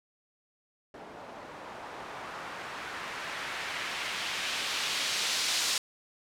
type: noise with low-pass filter sweep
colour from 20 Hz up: blue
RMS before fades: -35 dBFS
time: 0.94-5.78 s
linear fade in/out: 2 ms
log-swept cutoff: 610 to 5100 Hz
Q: 0.98
effects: none